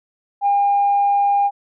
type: tone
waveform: sine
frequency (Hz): 806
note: G5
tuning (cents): +48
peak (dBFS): -12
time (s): 0.41-1.51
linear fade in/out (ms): 50
effects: tanh soft clip ceiling -9 dBFS